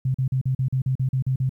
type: tone bursts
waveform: sine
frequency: 130.81 Hz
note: C3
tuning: in tune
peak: -19 dBFS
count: 11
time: 0.05-1.494 s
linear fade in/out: 5 ms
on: 94 ms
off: 41 ms
effects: 10-bit